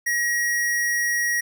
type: tone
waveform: square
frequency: 1900 Hz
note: A#6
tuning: 33 cents sharp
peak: -21 dBFS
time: 0.06-1.41 s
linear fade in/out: 10 ms
effects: none